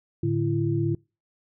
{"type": "tone cluster", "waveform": "sine", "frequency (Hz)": [110.5, 146.7, 337.2], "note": ["A2", "D3", "E4"], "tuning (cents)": [8, -2, 39], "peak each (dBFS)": -26, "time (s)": [0.23, 0.95], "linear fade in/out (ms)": 5, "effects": ["noise-tail reverb RT60 0.3 s tail -26 dB re dry"]}